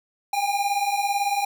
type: beating tone pair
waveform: square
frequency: 794 / 812 Hz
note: G5 / G#5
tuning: +22 / -39 cents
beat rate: 18 Hz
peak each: -27 / -24 dBFS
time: 0.33-1.45 s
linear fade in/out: 5 ms
effects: 10-bit